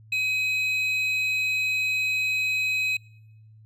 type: tone pair together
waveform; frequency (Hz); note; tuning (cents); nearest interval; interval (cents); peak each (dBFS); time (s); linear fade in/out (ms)
triangle; 2532 / 3997; D#7 / B7; +30 / +20; minor sixth; 790; -21 / -33; 0.12-2.97; 5
effects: noise-tail reverb RT60 1.0 s tail -26 dB re dry + added 109 Hz sine -48 dBFS peak until 3.65 s